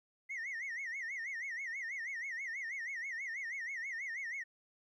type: tone with vibrato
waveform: sine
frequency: 1995 Hz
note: B6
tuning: 17 cents sharp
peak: -36 dBFS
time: 0.29-4.44 s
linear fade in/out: 20 ms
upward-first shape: sine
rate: 6.2 Hz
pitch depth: 180 cents each way
effects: tanh soft clip ceiling -37 dBFS + 13-bit